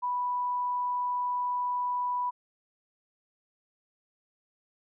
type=tone; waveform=sine; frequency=986 Hz; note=B5; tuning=3 cents flat; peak=-27 dBFS; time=0.02-2.31 s; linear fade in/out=20 ms; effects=none